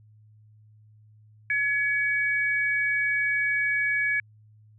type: tone pair together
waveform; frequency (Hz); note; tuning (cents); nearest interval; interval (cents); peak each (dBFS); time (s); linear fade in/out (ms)
sine; 1693 / 2260; G#6 / C#7; +33 / +33; perfect fourth; 500; -25; 1.5-4.2; 2
effects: added 107 Hz sine -52 dBFS peak until 4.78 s